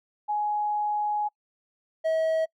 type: tone pair in turn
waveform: sine / triangle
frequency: 837 / 642.1 Hz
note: G#5 / E5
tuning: +13 / -46 cents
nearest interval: perfect fourth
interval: 459 cents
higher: first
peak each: -24 / -20 dBFS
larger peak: second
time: 0.28-1.29 / 2.04-2.46 s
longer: first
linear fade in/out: 20 ms
effects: noise-tail reverb RT60 0.1 s tail -26 dB re dry